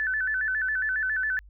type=tone with vibrato; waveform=sine; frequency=1626 Hz; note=G#6; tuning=37 cents flat; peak=-24 dBFS; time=0-1.39 s; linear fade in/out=0 ms; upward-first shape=square; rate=7.3 Hz; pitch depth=120 cents each way; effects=added 50 Hz sine -47 dBFS peak until 1.49 s